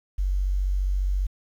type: tone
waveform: sine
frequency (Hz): 47.32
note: F#1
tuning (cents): +40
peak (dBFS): -21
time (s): 0.18-1.27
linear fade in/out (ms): 10
effects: 9-bit